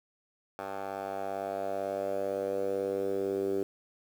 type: tone with band-pass filter sweep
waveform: 10% pulse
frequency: 97.9 Hz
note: G2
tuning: 2 cents flat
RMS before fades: -33 dBFS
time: 0.59-3.63 s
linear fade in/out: 0 ms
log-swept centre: 910 to 380 Hz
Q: 4
effects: 9-bit